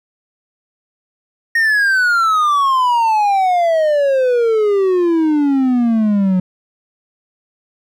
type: exponential sweep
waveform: triangle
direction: down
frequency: 1864.7 to 181.1 Hz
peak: -9 dBFS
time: 1.55-6.4 s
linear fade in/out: 5 ms
effects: none